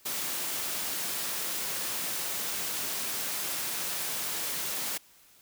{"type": "high-pass noise", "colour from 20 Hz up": "white", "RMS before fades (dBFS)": -33, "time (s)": [0.05, 4.98], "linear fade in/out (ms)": 10, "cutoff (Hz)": 130, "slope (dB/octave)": 12, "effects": ["white hiss -59 dBFS RMS until 5.41 s"]}